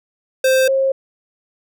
square / sine tone pair in turn, 523.3 / 536.5 Hz, C5 / C5, 0 / +43 cents, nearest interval unison, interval 43 cents, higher second, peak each -12 / -13 dBFS, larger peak first, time 0.44-0.68 / 0.68-0.92 s, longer neither, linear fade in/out 5 ms, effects none

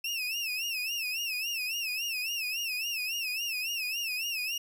30% pulse tone with vibrato, 2650 Hz, E7, 9 cents sharp, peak -28 dBFS, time 0.04-4.58 s, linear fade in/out 5 ms, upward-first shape sine, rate 3.6 Hz, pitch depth 130 cents each way, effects none

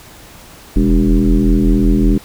sine tone with frequency modulation, 122.3 Hz, B2, 16 cents flat, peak -8 dBFS, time 0.76-2.18 s, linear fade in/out 5 ms, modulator 83.3 Hz, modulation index 2.5, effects pink hiss -39 dBFS RMS until 2.24 s

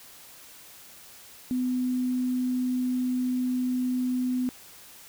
sine tone, 251.9 Hz, B3, 34 cents sharp, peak -24 dBFS, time 1.51-4.49 s, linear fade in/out 0 ms, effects white hiss -49 dBFS RMS until 5.08 s

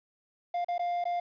triangle tone with dropouts, 701 Hz, F5, 6 cents sharp, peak -26 dBFS, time 0.54-1.2 s, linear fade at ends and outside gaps 5 ms, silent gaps 0.646-0.684 / 0.781-0.793 / 1.041-1.053 s, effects resampled to 11025 Hz + 10-bit

